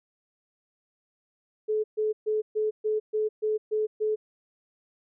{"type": "tone bursts", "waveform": "sine", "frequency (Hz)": 430, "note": "A4", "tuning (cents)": -40, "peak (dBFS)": -23, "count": 9, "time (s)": [1.68, 4.16], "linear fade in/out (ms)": 20, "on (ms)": 160, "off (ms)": 130, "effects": []}